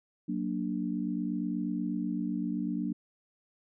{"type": "chord", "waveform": "sine", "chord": "Gb augmented", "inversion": "none", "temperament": "equal", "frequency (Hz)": [185, 233.1, 293.7], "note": ["Gb3", "Bb3", "D4"], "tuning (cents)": [0, 0, 0], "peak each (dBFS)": -34, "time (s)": [0.28, 2.93], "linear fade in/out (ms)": 10, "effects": []}